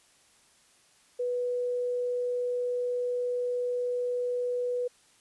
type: tone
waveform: sine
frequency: 491.7 Hz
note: B4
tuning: 8 cents flat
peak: -27 dBFS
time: 1.19-4.88 s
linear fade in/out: 10 ms
effects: white hiss -62 dBFS RMS until 5.2 s + resampled to 24000 Hz